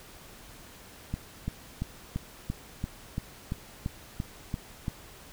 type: click train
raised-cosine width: 5 ms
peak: -18 dBFS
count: 12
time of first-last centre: 1.14-4.881 s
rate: 2.94 Hz
effects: pink hiss -50 dBFS RMS until 5.32 s